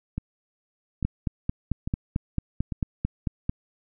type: two click trains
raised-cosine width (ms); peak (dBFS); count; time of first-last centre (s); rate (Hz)
5; -16 / -12; 4 / 12; 0.18-2.722 / 1.05-3.494; 1.18 / 4.5
effects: none